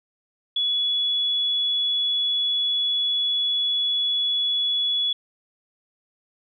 sine tone, 3395 Hz, G#7, 37 cents sharp, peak -20 dBFS, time 0.56-5.13 s, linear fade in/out 5 ms, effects none

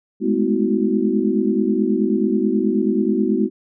sine tone cluster, 206.9 / 216.2 / 251.4 / 322.9 / 372.3 Hz, G#3 / A3 / B3 / E4 / F#4, -6 / -30 / +31 / -36 / +11 cents, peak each -22 dBFS, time 0.2-3.5 s, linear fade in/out 50 ms, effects none

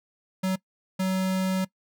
square tone bursts at uneven times, 188.1 Hz, F#3, 29 cents sharp, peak -24 dBFS, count 2, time 0.43-0.56 / 0.99-1.65 s, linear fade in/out 10 ms, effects noise-tail reverb RT60 0.1 s tail -21 dB re dry

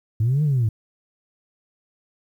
sine linear two-way sweep, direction up then down, 103.83 to 155.56 to 103.83 Hz, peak -15 dBFS, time 0.2-0.69 s, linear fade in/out 5 ms, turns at 0.43 s, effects tanh soft clip ceiling -14 dBFS + 9-bit

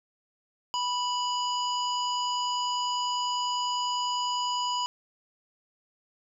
harmonic tone, 985 Hz, B5, 5 cents flat, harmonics 1 / 3 / 5 / 7, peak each -28 / -33 / -36 / -40 dBFS, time 0.74-4.86 s, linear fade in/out 0 ms, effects none

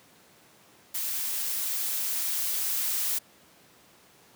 blue noise with level ramp, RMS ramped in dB -31 to -28 dBFS, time 0.94-3.19 s, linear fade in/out 10 ms, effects pink hiss -57 dBFS RMS until 4.35 s + high-pass 150 Hz 12 dB/octave

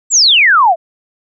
sine exponential sweep, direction down, 7840 to 622.3 Hz, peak -5 dBFS, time 0.1-0.76 s, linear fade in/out 50 ms, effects none

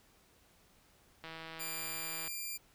click train, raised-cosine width 0.3 ms, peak -30 dBFS, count 169, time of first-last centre 1.24-2.277 s, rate 162 Hz
5% pulse tone, 2383 Hz, D7, 25 cents sharp, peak -29 dBFS, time 1.59-2.58 s, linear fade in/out 20 ms
effects pink hiss -66 dBFS RMS until 2.74 s

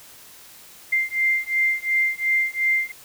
sine beating tone pair, 2093 / 2095.8 Hz, C7 / C7, 0 / +2 cents, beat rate 2.8 Hz, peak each -22 dBFS, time 0.92-2.92 s, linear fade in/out 10 ms, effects white hiss -46 dBFS RMS until 3.04 s

